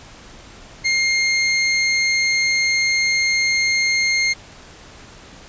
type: tone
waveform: sawtooth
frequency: 2125 Hz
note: C7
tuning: 26 cents sharp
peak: -12 dBFS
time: 0.84-4.34 s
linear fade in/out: 20 ms
effects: pink hiss -42 dBFS RMS until 5.48 s + resampled to 16000 Hz